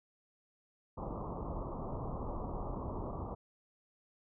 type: low-pass noise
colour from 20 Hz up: pink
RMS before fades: -40 dBFS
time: 0.97-3.35 s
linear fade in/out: 10 ms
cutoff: 1200 Hz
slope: 96 dB/octave
effects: none